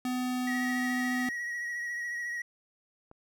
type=tone; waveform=square; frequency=251.5 Hz; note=B3; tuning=32 cents sharp; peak=-30 dBFS; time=0.05-1.29 s; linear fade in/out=2 ms
type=tone with vibrato; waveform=triangle; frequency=1911 Hz; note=A#6; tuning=43 cents sharp; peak=-31 dBFS; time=0.47-2.42 s; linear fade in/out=5 ms; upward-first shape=sine; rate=14 Hz; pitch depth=29 cents each way
type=click; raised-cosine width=1 ms; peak=-36 dBFS; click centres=3.114 s
effects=none